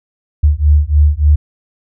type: beating tone pair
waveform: sine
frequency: 72.7 / 76.1 Hz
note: D2 / D#2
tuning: -17 / -38 cents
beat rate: 3.4 Hz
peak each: -10 dBFS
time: 0.43-1.36 s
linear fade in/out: 10 ms
effects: none